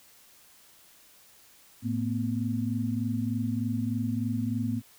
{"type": "tone cluster", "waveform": "sine", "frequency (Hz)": [110, 228.2, 251.5], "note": ["A2", "A#3", "B3"], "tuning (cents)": [0, -37, 32], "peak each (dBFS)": -31, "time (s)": [1.82, 4.82], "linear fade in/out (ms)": 50, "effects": ["white hiss -57 dBFS RMS until 4.98 s"]}